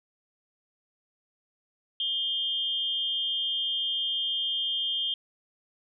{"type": "tone with amplitude modulation", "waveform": "sine", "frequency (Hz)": 3193, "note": "G7", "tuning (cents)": 31, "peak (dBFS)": -23, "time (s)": [2, 5.14], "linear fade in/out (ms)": 2, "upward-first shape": "sine", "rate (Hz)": 293, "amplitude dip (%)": 70, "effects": []}